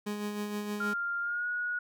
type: tone with tremolo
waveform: 30% pulse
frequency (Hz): 207.7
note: G#3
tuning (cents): 0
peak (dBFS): -29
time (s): 0.06-0.94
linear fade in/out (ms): 10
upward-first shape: sine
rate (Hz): 6.4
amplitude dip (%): 40
type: tone with pitch glide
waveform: sine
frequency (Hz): 1396.9 to 1453.7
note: F6 to F#6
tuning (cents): 0 to -31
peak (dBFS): -30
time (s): 0.8-1.79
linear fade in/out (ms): 5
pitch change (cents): +69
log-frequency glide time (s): 1.21-1.47
effects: none